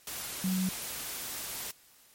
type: tone in noise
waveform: sine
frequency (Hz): 186.4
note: F#3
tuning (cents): +13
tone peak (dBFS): -27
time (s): 0.44-0.69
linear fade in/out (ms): 2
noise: white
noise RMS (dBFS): -38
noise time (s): 0.07-1.71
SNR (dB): +8
effects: white hiss -60 dBFS RMS until 2.14 s + MP3 64 kbps